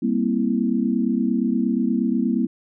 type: chord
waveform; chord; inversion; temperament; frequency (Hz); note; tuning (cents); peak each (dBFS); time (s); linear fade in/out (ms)
sine; C dominant seventh; second; equal; 196 / 233.1 / 261.6 / 329.6; G3 / Bb3 / C4 / E4; 0 / 0 / 0 / 0; -25 / -21 / -24 / -27; 0.02-2.47; 10
effects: none